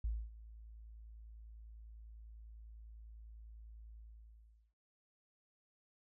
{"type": "tone with ADSR envelope", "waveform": "sine", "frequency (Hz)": 55, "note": "A1", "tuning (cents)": 0, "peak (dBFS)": -33, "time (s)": [0.04, 4.74], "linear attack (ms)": 5, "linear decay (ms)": 250, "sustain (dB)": -18, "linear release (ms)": 770, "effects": []}